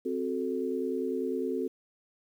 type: chord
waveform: sine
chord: F# diminished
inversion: second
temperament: equal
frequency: 261.6 / 370 / 440 Hz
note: C4 / F#4 / A4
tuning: 0 / 0 / 0 cents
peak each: -33 dBFS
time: 0.05-1.68 s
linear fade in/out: 10 ms
effects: 10-bit